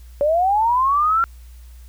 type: linear sweep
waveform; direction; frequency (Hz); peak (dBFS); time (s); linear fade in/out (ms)
sine; up; 559 to 1378; -14; 0.21-1.24; 0
effects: added 60 Hz sine -38 dBFS peak until 1.88 s + white hiss -55 dBFS RMS until 1.88 s